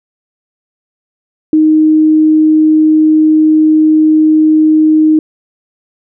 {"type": "tone", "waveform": "sine", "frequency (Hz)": 311.1, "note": "D#4", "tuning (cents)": 0, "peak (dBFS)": -4, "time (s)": [1.53, 5.19], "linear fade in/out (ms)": 2, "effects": []}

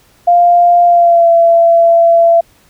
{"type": "tone with pitch glide", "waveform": "sine", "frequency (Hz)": [698.5, 674.3], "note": ["F5", "E5"], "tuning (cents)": [0, 39], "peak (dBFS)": -4, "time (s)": [0.27, 2.41], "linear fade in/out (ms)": 10, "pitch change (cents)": -61, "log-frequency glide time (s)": [0.85, 1.3], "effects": ["pink hiss -49 dBFS RMS until 2.69 s"]}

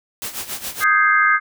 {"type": "noise with tremolo", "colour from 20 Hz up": "white", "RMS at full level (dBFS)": -26, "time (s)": [0.22, 0.84], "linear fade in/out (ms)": 0, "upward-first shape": "sine", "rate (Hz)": 7.2, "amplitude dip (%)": 75}
{"type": "chord", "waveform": "sine", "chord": "Ab major seventh", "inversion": "second", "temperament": "equal", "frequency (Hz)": [1244.5, 1568, 1661.2, 2093], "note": ["Eb6", "G6", "Ab6", "C7"], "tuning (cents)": [0, 0, 0, 0], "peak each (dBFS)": [-16, -17, -20, -19], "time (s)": [0.8, 1.4], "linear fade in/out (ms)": 50}
{"effects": []}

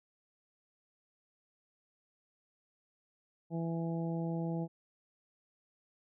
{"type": "harmonic tone", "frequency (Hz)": 166.1, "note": "E3", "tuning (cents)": 13, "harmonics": [1, 2, 3, 4, 5], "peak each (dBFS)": [-34, -40, -44, -46, -48], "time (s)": [3.5, 4.68], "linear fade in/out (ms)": 50, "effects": []}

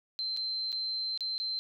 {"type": "tone with dropouts", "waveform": "sine", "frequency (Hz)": 4108, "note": "C8", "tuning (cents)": -33, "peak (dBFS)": -31, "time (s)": [0.19, 1.59], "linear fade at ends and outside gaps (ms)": 0, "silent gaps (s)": [[0.366, 0.372], [0.72, 0.727], [1.176, 1.207], [1.38, 1.4]], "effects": []}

